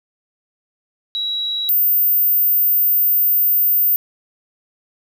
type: tone pair in turn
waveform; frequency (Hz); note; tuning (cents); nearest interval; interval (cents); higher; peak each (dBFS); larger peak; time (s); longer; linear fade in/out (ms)
sine; 3883 / 14660; B7 / A#9; -30 / -30; octave + major seventh; 2300; second; -19 / -12; second; 1.15-1.69 / 1.69-3.96; second; 0
effects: 8-bit